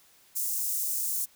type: high-pass noise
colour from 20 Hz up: white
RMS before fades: -30 dBFS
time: 0.35-1.26 s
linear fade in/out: 20 ms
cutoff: 6700 Hz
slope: 24 dB/octave
effects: white hiss -60 dBFS RMS until 1.35 s